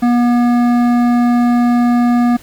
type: tone with hard clipping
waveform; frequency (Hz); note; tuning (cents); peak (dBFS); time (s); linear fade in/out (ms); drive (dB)
sine; 241.1; B3; -41; -11; 0.02-2.37; 10; 12
effects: pink hiss -41 dBFS RMS until 2.42 s